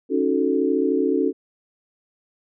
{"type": "chord", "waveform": "sine", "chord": "D# half-diminished seventh", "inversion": "third", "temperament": "equal", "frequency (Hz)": [277.2, 311.1, 370, 440], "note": ["C#4", "D#4", "F#4", "A4"], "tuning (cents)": [0, 0, 0, 0], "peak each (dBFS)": [-22, -25, -23, -23], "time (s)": [0.09, 1.33], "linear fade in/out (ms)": 50, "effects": []}